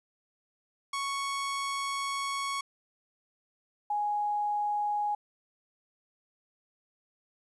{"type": "tone pair in turn", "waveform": ["sawtooth", "sine"], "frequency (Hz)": [1108.7, 830.6], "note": ["C#6", "G#5"], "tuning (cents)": [0, 0], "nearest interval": "perfect fourth", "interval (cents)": 500, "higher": "first", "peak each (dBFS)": -27, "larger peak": "neither", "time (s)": [[0.93, 2.61], [3.9, 5.15]], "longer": "first", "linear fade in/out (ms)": 5, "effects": ["resampled to 24000 Hz", "11-bit"]}